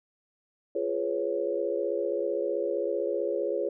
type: chord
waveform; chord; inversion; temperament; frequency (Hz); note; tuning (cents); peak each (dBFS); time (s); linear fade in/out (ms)
sine; C# dominant seventh; first; just; 346.5 / 415.8 / 498.9 / 554.4; E#4 / G#4 / B4 / C#5; -14 / +2 / +17 / 0; -33 / -31 / -33 / -31; 0.75-3.69; 5
effects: none